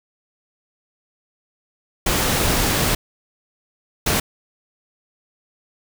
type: noise bursts at uneven times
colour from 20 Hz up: pink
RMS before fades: -19 dBFS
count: 2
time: 2.06-2.95 / 4.06-4.2 s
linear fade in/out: 5 ms
effects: none